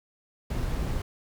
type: noise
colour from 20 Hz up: brown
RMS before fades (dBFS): -29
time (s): 0.5-1.02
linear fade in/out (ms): 5
effects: none